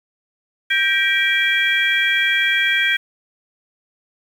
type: tone cluster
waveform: sine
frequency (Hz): 1578 / 1910 / 2346 / 3282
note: G6 / A#6 / D7 / G#7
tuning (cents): +11 / +42 / -2 / -21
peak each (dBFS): -19 / -21 / -19 / -21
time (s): 0.7-2.97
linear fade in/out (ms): 10
effects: tanh soft clip ceiling -4 dBFS + 7-bit